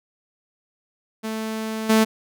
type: tone with level steps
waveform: sawtooth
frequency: 220 Hz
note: A3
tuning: in tune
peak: -22 / -10 dBFS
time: 1.23-2.05 s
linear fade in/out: 20 ms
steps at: 1.89 s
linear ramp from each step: 10 ms
effects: none